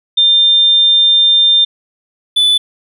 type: tone pair in turn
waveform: sine / triangle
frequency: 3600 / 3485 Hz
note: A7 / A7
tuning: +39 / -17 cents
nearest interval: minor second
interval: 56 cents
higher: first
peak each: -6 dBFS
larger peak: neither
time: 0.17-1.65 / 2.36-2.58 s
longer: first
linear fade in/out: 10 ms
effects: none